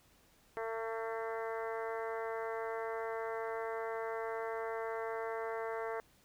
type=harmonic tone; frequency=225.3 Hz; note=A3; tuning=41 cents sharp; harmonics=2 / 3 / 4 / 5 / 6 / 7 / 8 / 9; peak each=-39 / -43 / -45 / -47 / -49 / -50 / -51 / -52 dBFS; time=0.57-6 s; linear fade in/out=0 ms; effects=pink hiss -67 dBFS RMS until 6.24 s